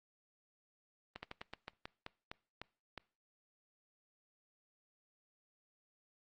slowing click train, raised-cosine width 0.3 ms, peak -28 dBFS, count 11, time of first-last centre 1.16-2.977 s, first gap 70 ms, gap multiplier 1.2, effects noise-tail reverb RT60 0.4 s tail -22 dB re dry + Opus 24 kbps

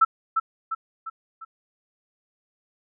sine tone with echo, 1322 Hz, E6, 5 cents sharp, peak -12 dBFS, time 0.01-0.05 s, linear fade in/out 10 ms, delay 350 ms, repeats 4, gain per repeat -6 dB, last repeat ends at 1.45 s, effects none

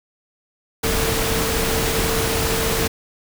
sine tone in noise, 449.9 Hz, A4, 39 cents sharp, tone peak -25 dBFS, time 0.83-2.88 s, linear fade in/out 10 ms, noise pink, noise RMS -21 dBFS, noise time 0.83-2.88 s, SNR -7 dB, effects none

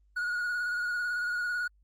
triangle tone with vibrato, 1449 Hz, F#6, 37 cents flat, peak -27 dBFS, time 0.16-1.68 s, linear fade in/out 10 ms, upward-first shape square, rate 18 Hz, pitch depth 25 cents each way, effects added 50 Hz sine -61 dBFS peak until 1.83 s + Opus 32 kbps

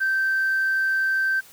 sine tone, 1557 Hz, G6, 12 cents flat, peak -18 dBFS, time 0-1.41 s, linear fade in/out 20 ms, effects tanh soft clip ceiling -16 dBFS + white hiss -49 dBFS RMS until 1.52 s

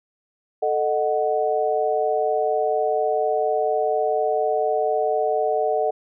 sine chord, D# diminished, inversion second, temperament equal with one note detuned, 440 / 615.8 / 740 Hz, A4 / D#5 / F#5, 0 / -18 / 0 cents, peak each -23 dBFS, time 0.62-5.91 s, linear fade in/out 10 ms, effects none

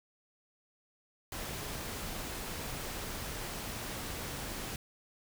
pink noise, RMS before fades -40 dBFS, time 1.32-4.76 s, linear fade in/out 2 ms, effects none

